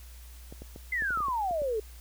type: clicks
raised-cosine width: 2 ms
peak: -30 dBFS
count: 10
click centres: 0.525 / 0.62 / 0.761 / 1.022 / 1.106 / 1.174 / 1.205 / 1.284 / 1.51 / 1.619 s
type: exponential sweep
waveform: sine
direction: down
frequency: 2093 to 415.3 Hz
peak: -27 dBFS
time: 0.92-1.8 s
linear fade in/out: 5 ms
effects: added 60 Hz sine -45 dBFS peak until 2 s + white hiss -55 dBFS RMS until 2 s